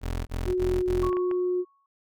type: tone bursts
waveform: 25% pulse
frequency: 42.9 Hz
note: F1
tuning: 30 cents flat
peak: -24 dBFS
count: 4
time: 0.01-1.116 s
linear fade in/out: 50 ms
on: 260 ms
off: 22 ms
type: tone with pitch glide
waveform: sine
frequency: 365.1 to 361.1 Hz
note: F#4 to F#4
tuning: -23 to -42 cents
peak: -23 dBFS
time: 0.45-1.65 s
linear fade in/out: 50 ms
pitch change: -19 cents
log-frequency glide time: 0.69-1.22 s
type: tone with exponential decay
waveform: sine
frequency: 1107 Hz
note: C#6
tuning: 3 cents flat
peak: -28 dBFS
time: 1.03-1.86 s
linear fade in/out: 2 ms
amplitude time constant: 180 ms
type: clicks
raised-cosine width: 0.5 ms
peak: -23 dBFS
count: 3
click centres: 1.129 / 1.169 / 1.313 s
effects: none